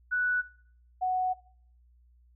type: tone pair in turn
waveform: sine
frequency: 1480 / 740 Hz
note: F#6 / F#5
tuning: 0 / 0 cents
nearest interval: octave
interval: 1200 cents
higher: first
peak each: -25 dBFS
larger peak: neither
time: 0.11-0.42 / 1.01-1.34 s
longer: second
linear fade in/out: 20 ms
effects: noise-tail reverb RT60 0.6 s tail -20 dB re dry + added 60 Hz sine -58 dBFS peak until 2.35 s